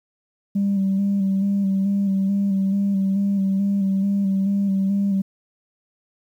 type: tone with vibrato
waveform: sine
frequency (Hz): 196.4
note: G3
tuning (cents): +4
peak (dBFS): -16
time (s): 0.55-5.22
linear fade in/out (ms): 10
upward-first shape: square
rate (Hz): 2.3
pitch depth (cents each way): 26
effects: tanh soft clip ceiling -14 dBFS + 9-bit